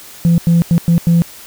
sine tone bursts at uneven times, 169.3 Hz, E3, 46 cents sharp, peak -5 dBFS, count 5, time 0.25-0.38 / 0.47-0.62 / 0.71-0.78 / 0.88-0.98 / 1.07-1.22 s, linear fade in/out 0 ms, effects tanh soft clip ceiling -5 dBFS + white hiss -36 dBFS RMS until 1.46 s

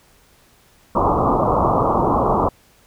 white low-pass noise, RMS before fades -17 dBFS, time 0.95-2.49 s, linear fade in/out 5 ms, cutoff 1200 Hz, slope 96 dB/octave, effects pink hiss -54 dBFS RMS until 2.86 s

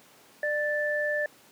sine tone pair together, 596.2 / 1760 Hz, D5 / A6, +26 / 0 cents, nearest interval octave + perfect fifth, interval 1874 cents, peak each -28 dBFS, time 0.43-1.26 s, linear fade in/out 2 ms, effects pink hiss -56 dBFS RMS until 1.51 s + high-pass 200 Hz 12 dB/octave

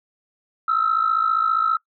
sine tone pair together, 1287 / 1342 Hz, E6 / E6, -42 / +31 cents, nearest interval minor second, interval 73 cents, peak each -19 dBFS, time 0.68-1.77 s, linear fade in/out 5 ms, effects noise-tail reverb RT60 0.1 s tail -23 dB re dry + tanh soft clip ceiling -11 dBFS

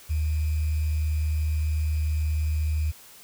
sine tone with sample-and-hold, 77 Hz, D#2, 17 cents flat, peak -22 dBFS, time 0.09-2.92 s, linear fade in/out 20 ms, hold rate 2450 Hz, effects white hiss -49 dBFS RMS until 3.23 s

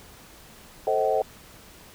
sine chord, A diminished seventh, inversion none, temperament just, 440 / 528 / 633.6 / 760.3 Hz, A4 / C5 / Eb5 / Gb5, 0 / +16 / +31 / +47 cents, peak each -26 dBFS, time 0.87-1.22 s, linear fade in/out 2 ms, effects pink hiss -49 dBFS RMS until 1.94 s

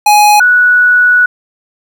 square / sine tone pair in turn, 835 / 1471.7 Hz, G#5 / F#6, +9 / -10 cents, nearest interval minor seventh, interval 981 cents, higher second, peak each -4 dBFS, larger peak neither, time 0.06-0.4 / 0.4-1.26 s, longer second, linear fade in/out 5 ms, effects 7-bit

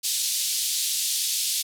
pink band-pass noise, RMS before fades -26 dBFS, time 0.03-1.63 s, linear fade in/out 20 ms, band 3600 to 13000 Hz, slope 24 dB/octave, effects none

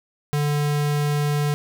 square tone, 146.83 Hz, D3, in tune, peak -20 dBFS, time 0.33-1.54 s, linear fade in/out 0 ms, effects none

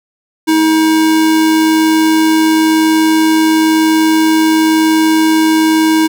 square tone with amplitude modulation, 318.1 Hz, D#4, 38 cents sharp, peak -7 dBFS, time 0.47-6.08 s, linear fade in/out 20 ms, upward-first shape sine, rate 101 Hz, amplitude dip 25%, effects none

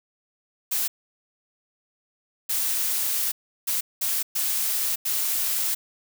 blue noise bursts at uneven times, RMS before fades -25 dBFS, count 6, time 0.71-0.88 / 2.49-3.32 / 3.67-3.81 / 4.01-4.23 / 4.35-4.96 / 5.05-5.75 s, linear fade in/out 10 ms, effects none

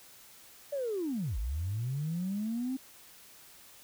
sine linear two-way sweep, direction down then up, 590 to 47.89 to 267.4 Hz, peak -30 dBFS, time 0.72-2.77 s, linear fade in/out 10 ms, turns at 1.38 s, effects tanh soft clip ceiling -26 dBFS + white hiss -55 dBFS RMS until 3.83 s

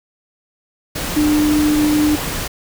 sine tone in noise, 300 Hz, D4, 37 cents sharp, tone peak -12 dBFS, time 1.16-2.16 s, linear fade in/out 10 ms, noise pink, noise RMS -23 dBFS, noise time 0.95-2.48 s, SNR +8 dB, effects none

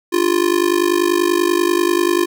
square tone with amplitude modulation, 349.2 Hz, F4, in tune, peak -10 dBFS, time 0.12-2.26 s, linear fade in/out 20 ms, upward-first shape sine, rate 50.3 Hz, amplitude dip 90%, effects none

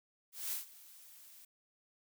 blue noise with ADSR envelope, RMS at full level -37 dBFS, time 0.32-1.45 s, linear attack 200 ms, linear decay 130 ms, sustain -20 dB, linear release 4 ms, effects none

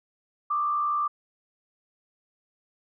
sine tone with frequency modulation, 1183 Hz, D6, 12 cents sharp, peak -23 dBFS, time 0.5-1.08 s, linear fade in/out 10 ms, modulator 71.2 Hz, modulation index 0.51, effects none

